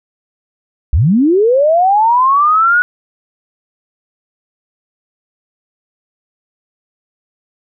sine linear sweep, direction up, 54.5 to 1475 Hz, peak -7 dBFS, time 0.93-2.82 s, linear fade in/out 0 ms, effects none

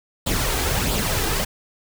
pink noise with flanger, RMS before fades -22 dBFS, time 0.26-1.45 s, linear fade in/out 10 ms, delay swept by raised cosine 0.24 to 2.54 ms, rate 1.5 Hz, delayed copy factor +0.55, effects none

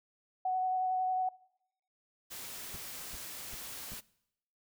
sine tone with vibrato, 744 Hz, F#5, 9 cents sharp, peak -29 dBFS, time 0.45-1.29 s, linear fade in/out 5 ms, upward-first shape sine, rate 11 Hz, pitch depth 11 cents each way
white noise, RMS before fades -44 dBFS, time 2.3-4.01 s, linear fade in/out 20 ms
brown noise bursts, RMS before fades -45 dBFS, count 4, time 2.74-3.938 s, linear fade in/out 0 ms, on 22 ms, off 370 ms
effects noise-tail reverb RT60 0.8 s tail -22 dB re dry

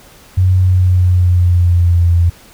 sine tone with pitch glide, 92.5 to 85.81 Hz, F#2 to F2, 0 to -30 cents, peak -7 dBFS, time 0.37-2.3 s, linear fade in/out 10 ms, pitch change -130 cents, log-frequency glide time 0.6-2.1 s, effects pink hiss -42 dBFS RMS until 2.53 s

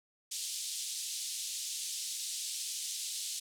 white band-pass noise, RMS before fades -39 dBFS, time 0.31-3.4 s, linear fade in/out 10 ms, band 3300 to 9300 Hz, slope 24 dB/octave, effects none

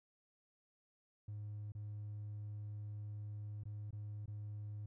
triangle tone with dropouts, 104.5 Hz, G#2, 11 cents sharp, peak -40 dBFS, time 1.28-4.86 s, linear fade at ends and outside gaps 5 ms, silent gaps 1.721-1.75 / 3.636-3.654 / 3.908-3.928 / 4.259-4.278 s, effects tanh soft clip ceiling -39 dBFS

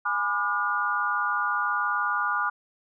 sine chord, G# diminished seventh, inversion none, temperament just, 830.6 / 996.7 / 1196.1 / 1435.3 Hz, G#5 / B5 / D6 / F6, 0 / +16 / +31 / +47 cents, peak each -33 / -32 / -27 / -27 dBFS, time 0.05-2.5 s, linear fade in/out 10 ms, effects none

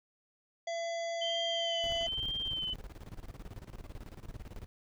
harmonic tone, 674 Hz, E5, 38 cents sharp, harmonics 1 / 3 / 5 / 7 / 9 / 10, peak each -34 / -44 / -48 / -51 / -53 / -54 dBFS, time 0.67-2.07 s, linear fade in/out 5 ms
sine tone with vibrato, 3091 Hz, G7, 25 cents flat, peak -33 dBFS, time 1.21-2.74 s, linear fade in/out 10 ms, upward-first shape sine, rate 1.1 Hz, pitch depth 47 cents each way
brown noise with tremolo, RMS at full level -43 dBFS, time 1.84-4.66 s, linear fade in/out 0 ms, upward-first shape square, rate 18 Hz, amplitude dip 80%
effects none

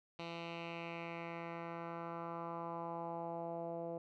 10% pulse tone with low-pass filter sweep, 168.4 Hz, E3, 37 cents sharp, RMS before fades -44 dBFS, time 0.19-3.98 s, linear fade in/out 2 ms, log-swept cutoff 3500 to 580 Hz, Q 2.7, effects none

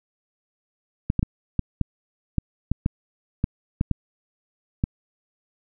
clicks, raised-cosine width 5 ms, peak -8 dBFS, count 12, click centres 1.101 / 1.193 / 1.229 / 1.593 / 1.813 / 2.383 / 2.716 / 2.861 / 3.441 / 3.811 / 3.913 / 4.839 s, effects none

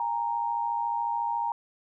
sine tone pair together, 816 / 930 Hz, G#5 / A#5, -31 / -4 cents, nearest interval major second, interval 227 cents, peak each -32 / -27 dBFS, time 0-1.52 s, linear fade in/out 2 ms, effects none

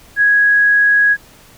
sine tone, 1661.2 Hz, G#6, in tune, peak -8 dBFS, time 0.16-1.17 s, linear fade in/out 50 ms, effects pink hiss -44 dBFS RMS until 1.57 s

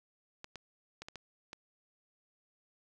clicks, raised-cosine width 0.2 ms, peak -27 dBFS, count 6, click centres 0.444 / 0.557 / 1.02 / 1.085 / 1.157 / 1.531 s, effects none

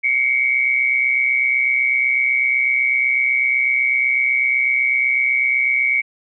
sine tone pair together, 2145 / 2273 Hz, C7 / C#7, +42 / +43 cents, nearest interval minor second, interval 101 cents, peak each -19 / -16 dBFS, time 0.03-6.02 s, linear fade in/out 20 ms, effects none

